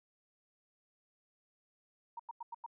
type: tone bursts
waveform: sine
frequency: 935 Hz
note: A#5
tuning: 5 cents sharp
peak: -40 dBFS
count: 5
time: 2.17-2.663 s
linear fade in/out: 5 ms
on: 25 ms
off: 92 ms
effects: none